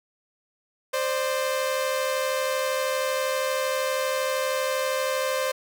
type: tone pair together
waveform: sawtooth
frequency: 523 / 595.7 Hz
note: C5 / D5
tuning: -1 / +24 cents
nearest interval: major second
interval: 225 cents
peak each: -21 / -26 dBFS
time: 0.93-5.52 s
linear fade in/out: 10 ms
effects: none